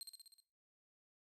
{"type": "tone with echo", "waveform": "25% pulse", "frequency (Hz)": 4186, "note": "C8", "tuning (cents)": 0, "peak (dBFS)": -40, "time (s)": [0.01, 0.03], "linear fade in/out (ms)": 0, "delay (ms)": 62, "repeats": 6, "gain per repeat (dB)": -3, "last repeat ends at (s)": 0.402, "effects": ["noise-tail reverb RT60 0.4 s tail -17 dB re dry"]}